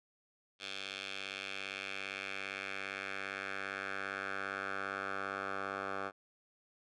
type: tone with band-pass filter sweep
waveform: 10% pulse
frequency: 97.5 Hz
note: G2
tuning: 9 cents flat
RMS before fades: -41 dBFS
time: 0.59-6.12 s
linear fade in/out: 50 ms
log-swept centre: 3300 to 1100 Hz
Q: 2.2
effects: resampled to 24000 Hz